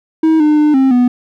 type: tone with pitch steps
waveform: triangle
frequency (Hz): 319 / 302 / 300.2 / 266 / 246.6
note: D#4 / D4 / D4 / C4 / B3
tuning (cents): +43 / +48 / +38 / +29 / -2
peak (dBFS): -5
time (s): 0.23-1.08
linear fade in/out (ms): 5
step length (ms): 170
effects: none